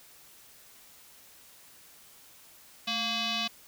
sine tone with frequency modulation, 220 Hz, A3, in tune, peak -28 dBFS, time 2.87-3.48 s, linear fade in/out 10 ms, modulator 923 Hz, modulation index 4.7, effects white hiss -55 dBFS RMS until 3.67 s

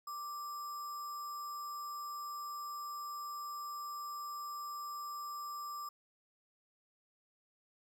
sine tone with sample-and-hold, 1174.7 Hz, D6, in tune, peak -40 dBFS, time 0.07-5.89 s, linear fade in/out 5 ms, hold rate 6300 Hz, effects none

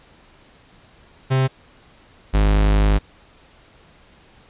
45% pulse tone pair in turn, 131.8 / 51.11 Hz, C3 / G#1, +13 / -27 cents, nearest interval octave + major third, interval 1640 cents, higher first, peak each -15 / -13 dBFS, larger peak second, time 1.3-1.48 / 2.33-2.99 s, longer second, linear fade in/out 20 ms, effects pink hiss -51 dBFS RMS until 4.49 s + resampled to 8000 Hz

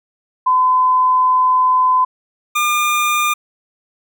sine / 25% pulse tone pair in turn, 1017 / 1205.4 Hz, C6 / D6, -50 / +45 cents, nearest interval minor third, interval 295 cents, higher second, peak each -10 dBFS, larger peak neither, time 0.46-2.05 / 2.55-3.34 s, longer first, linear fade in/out 10 ms, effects none

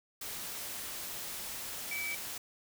sine tone in noise, 2300 Hz, D7, 37 cents flat, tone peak -35 dBFS, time 1.91-2.15 s, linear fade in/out 5 ms, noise white, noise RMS -41 dBFS, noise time 0.21-2.38 s, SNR +3 dB, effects none

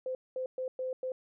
sine tone bursts at uneven times, 515 Hz, C5, 28 cents flat, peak -32 dBFS, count 5, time 0.06-0.15 / 0.36-0.46 / 0.58-0.68 / 0.79-0.93 / 1.03-1.12 s, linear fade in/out 2 ms, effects none

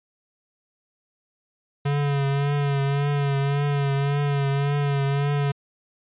square tone with vibrato, 141.3 Hz, C#3, 34 cents sharp, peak -21 dBFS, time 1.85-5.52 s, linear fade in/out 10 ms, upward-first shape triangle, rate 1.8 Hz, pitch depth 43 cents each way, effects resampled to 8000 Hz

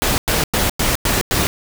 pink noise bursts, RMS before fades -17 dBFS, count 6, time 0.02-1.47 s, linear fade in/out 0 ms, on 160 ms, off 98 ms, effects none

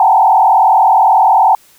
sine tone with frequency modulation, 830.6 Hz, G#5, in tune, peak -5 dBFS, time 0-1.55 s, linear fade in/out 2 ms, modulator 40 Hz, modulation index 2.5, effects white hiss -47 dBFS RMS until 1.78 s

